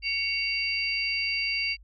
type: tone cluster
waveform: sine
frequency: 2230 / 2752 / 4662 Hz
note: C#7 / F7 / D8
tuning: +10 / -26 / -14 cents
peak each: -30 dBFS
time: 0.02-1.77 s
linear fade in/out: 50 ms
effects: added 50 Hz sine -49 dBFS peak until 1.83 s + AAC 64 kbps